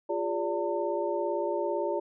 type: tone cluster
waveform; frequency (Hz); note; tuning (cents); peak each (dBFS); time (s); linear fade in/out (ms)
sine; 349.9 / 407.7 / 578 / 904; F4 / G#4 / D5 / A5; +3 / -32 / -28 / +47; -32 / -33 / -31 / -35; 0.09-2; 10
effects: none